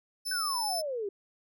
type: tone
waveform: sawtooth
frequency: 5274 Hz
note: E8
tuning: in tune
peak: -29 dBFS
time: 0.25-0.82 s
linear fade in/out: 20 ms
type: exponential sweep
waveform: sine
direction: down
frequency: 1577 to 384 Hz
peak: -31 dBFS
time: 0.31-1.09 s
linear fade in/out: 5 ms
effects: none